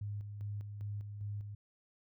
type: tone with tremolo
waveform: sine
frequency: 102.9 Hz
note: G#2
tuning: 16 cents flat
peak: -37 dBFS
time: 0.01-1.55 s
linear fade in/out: 5 ms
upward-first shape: square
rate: 2.5 Hz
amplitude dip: 45%
effects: none